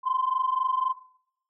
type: tone pair together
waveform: sine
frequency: 1022.6 / 1046.5 Hz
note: C6 / C6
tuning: -40 / 0 cents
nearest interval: unison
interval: 40 cents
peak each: -25 dBFS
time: 0.03-0.95 s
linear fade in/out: 50 ms
effects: noise-tail reverb RT60 0.7 s tail -19 dB re dry + tanh soft clip ceiling -16 dBFS

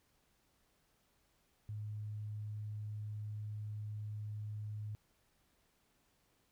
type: tone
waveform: sine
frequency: 105.8 Hz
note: G#2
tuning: 33 cents sharp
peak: -40 dBFS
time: 1.69-4.95 s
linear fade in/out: 0 ms
effects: pink hiss -75 dBFS RMS until 6.51 s

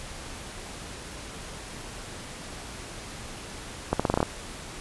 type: accelerating click train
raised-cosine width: 1 ms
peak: -8 dBFS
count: 8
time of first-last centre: 3.93-4.229 s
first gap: 66 ms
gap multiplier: 0.85
effects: pink hiss -40 dBFS RMS until 4.8 s + resampled to 24000 Hz

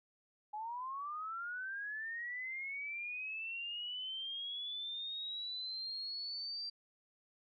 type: linear sweep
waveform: sine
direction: up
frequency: 830.6 to 4715 Hz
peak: -39 dBFS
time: 0.53-6.7 s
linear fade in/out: 10 ms
effects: MP3 32 kbps

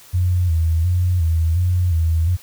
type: tone with vibrato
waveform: sine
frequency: 85.5 Hz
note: F2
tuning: 36 cents flat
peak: -14 dBFS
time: 0.13-2.37 s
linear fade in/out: 20 ms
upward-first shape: square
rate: 1.4 Hz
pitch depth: 83 cents each way
effects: white hiss -45 dBFS RMS until 2.42 s

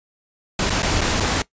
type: noise with dropouts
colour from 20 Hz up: pink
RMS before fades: -20 dBFS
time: 0.59-1.42 s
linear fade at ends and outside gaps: 2 ms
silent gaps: 0.697-0.703 / 0.822-0.829 / 1.009-1.014 / 1.2-1.205 s
effects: noise-tail reverb RT60 0.1 s tail -19 dB re dry + resampled to 16000 Hz

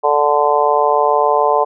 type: harmonic tone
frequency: 146.83 Hz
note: D3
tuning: in tune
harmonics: 3 / 4 / 5 / 6 / 7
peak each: -17 / -17 / -17 / -17 / -17 dBFS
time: 0.03-1.65 s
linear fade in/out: 20 ms
effects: none

